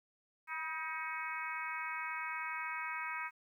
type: harmonic tone with a mistuned harmonic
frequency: 316.4 Hz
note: D#4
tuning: 29 cents sharp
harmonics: 3 / 4 / 5 / 6 / 7 / 8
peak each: -44 / -44 / -45 / -47 / -43 / -47 dBFS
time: 0.47-3.31 s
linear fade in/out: 50 ms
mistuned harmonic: 3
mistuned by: +33 cents
effects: 12-bit